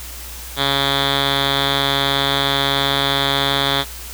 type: tone with low-pass filter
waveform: 5% pulse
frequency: 138.59 Hz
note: C#3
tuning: in tune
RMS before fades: -18 dBFS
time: 0.56-3.85 s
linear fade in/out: 50 ms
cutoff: 3400 Hz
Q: 9.2
effects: added 60 Hz sine -34 dBFS peak until 4.13 s + white hiss -34 dBFS RMS until 4.13 s